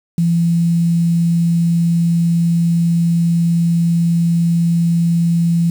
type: tone with quantisation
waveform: sine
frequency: 169.1 Hz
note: E3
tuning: 44 cents sharp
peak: -11 dBFS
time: 0.18-5.7 s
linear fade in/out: 2 ms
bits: 6
effects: none